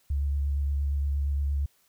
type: tone with vibrato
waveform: sine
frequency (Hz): 70.7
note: C#2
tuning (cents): +35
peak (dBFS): -24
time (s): 0.1-1.66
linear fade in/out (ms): 5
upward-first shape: sine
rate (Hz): 8.6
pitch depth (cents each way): 21
effects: white hiss -66 dBFS RMS until 1.88 s